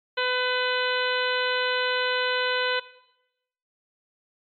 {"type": "harmonic tone", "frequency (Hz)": 502, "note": "B4", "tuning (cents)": 28, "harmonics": [1, 2, 3, 4, 5, 6, 7, 8], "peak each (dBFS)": [-28, -31, -28, -34, -34, -32, -37, -35], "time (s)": [0.17, 2.8], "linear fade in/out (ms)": 10, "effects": ["noise-tail reverb RT60 0.9 s tail -18 dB re dry", "AAC 64 kbps"]}